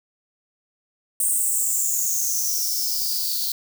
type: noise with high-pass filter sweep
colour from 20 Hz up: violet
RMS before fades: -23 dBFS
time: 1.2-3.52 s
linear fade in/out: 2 ms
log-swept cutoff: 8800 to 4200 Hz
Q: 9.1
effects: none